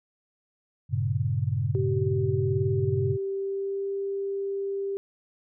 sine chord, G diminished, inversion none, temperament equal, 98 / 116.54 / 138.59 Hz, G2 / Bb2 / Db3, 0 / 0 / 0 cents, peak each -28 dBFS, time 0.89-3.18 s, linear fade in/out 50 ms
sine tone with pitch glide, 384.8 to 394.9 Hz, G4 to G4, -32 to +13 cents, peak -27 dBFS, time 1.75-4.97 s, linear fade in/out 0 ms, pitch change +45 cents, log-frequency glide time 2.47-3.88 s
effects none

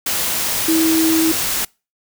sine tone in noise, 323.1 Hz, E4, 35 cents flat, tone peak -13 dBFS, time 0.68-1.32 s, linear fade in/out 5 ms, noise white, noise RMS -20 dBFS, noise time 0.06-1.65 s, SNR +4 dB, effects noise-tail reverb RT60 0.3 s tail -26 dB re dry

